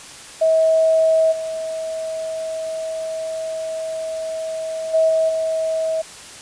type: tone with level steps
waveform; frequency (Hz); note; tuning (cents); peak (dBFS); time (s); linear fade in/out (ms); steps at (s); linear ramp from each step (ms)
sine; 643; E5; -43; -12 / -23 / -12 / -14 / -18; 0.41-6.02; 10; 1.31 / 4.93 / 5.08 / 5.28; 20
effects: white hiss -38 dBFS RMS until 6.41 s + resampled to 22050 Hz